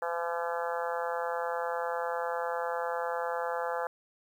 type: harmonic tone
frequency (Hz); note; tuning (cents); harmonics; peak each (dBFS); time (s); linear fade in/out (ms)
170; F3; -46; 3 / 4 / 5 / 6 / 7 / 8 / 9 / 10; -34 / -38 / -36 / -41 / -41 / -41 / -43 / -44; 0.02-3.87; 2
effects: 10-bit